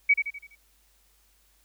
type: tone with echo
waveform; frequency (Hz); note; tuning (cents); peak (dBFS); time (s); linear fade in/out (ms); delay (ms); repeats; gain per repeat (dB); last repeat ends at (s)
sine; 2267; C#7; +38; -15; 0.09-0.14; 10; 83; 5; -7; 0.555
effects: added 50 Hz sine -65 dBFS peak until 1.64 s + white hiss -65 dBFS RMS until 1.64 s